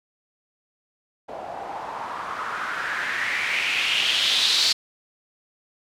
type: noise with low-pass filter sweep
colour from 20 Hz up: blue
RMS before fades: -25 dBFS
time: 1.28-4.73 s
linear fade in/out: 10 ms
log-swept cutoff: 640 to 4400 Hz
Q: 3.8
effects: none